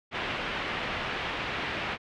white low-pass noise, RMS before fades -33 dBFS, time 0.11-1.98 s, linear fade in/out 50 ms, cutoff 2900 Hz, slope 24 dB/octave, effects none

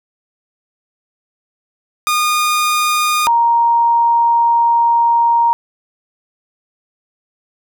sawtooth / sine tone pair in turn, 1222 / 935.1 Hz, D#6 / A#5, -32 / +5 cents, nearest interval perfect fourth, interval 463 cents, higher first, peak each -9 dBFS, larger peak neither, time 2.07-3.27 / 3.27-5.53 s, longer second, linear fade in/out 0 ms, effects none

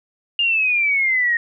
sine exponential sweep, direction down, 2837 to 1854 Hz, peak -15 dBFS, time 0.39-1.37 s, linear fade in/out 2 ms, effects none

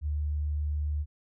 sine tone, 74.4 Hz, D2, 23 cents sharp, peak -27 dBFS, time 0.01-1.06 s, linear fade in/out 50 ms, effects none

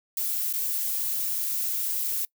violet noise with dropouts, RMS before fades -28 dBFS, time 0.17-2.25 s, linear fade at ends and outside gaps 2 ms, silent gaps 0.528-0.536 s, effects noise-tail reverb RT60 0.1 s tail -24 dB re dry

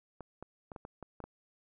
clicks, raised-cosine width 1 ms, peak -30 dBFS, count 8, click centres 0.207 / 0.426 / 0.718 / 0.762 / 0.851 / 1.027 / 1.203 / 1.24 s, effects none

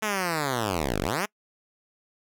5% pulse linear two-way sweep, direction down then up, 220 to 41.65 to 220 Hz, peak -14 dBFS, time 0.02-1.26 s, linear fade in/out 10 ms, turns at 1.01 s, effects noise-tail reverb RT60 0.1 s tail -26 dB re dry

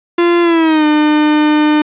45% pulse tone with pitch glide, 345 to 302.1 Hz, F4 to D4, -21 to +49 cents, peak -8 dBFS, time 0.18-1.82 s, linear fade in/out 5 ms, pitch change -230 cents, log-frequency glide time 0.42-0.86 s, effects resampled to 8000 Hz + 7-bit

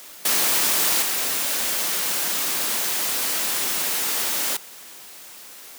white noise with level steps, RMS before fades -20 / -24 dBFS, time 0.25-4.57 s, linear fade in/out 5 ms, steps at 1.02 s, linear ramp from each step 5 ms, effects white hiss -42 dBFS RMS until 5.78 s + high-pass 200 Hz 12 dB/octave

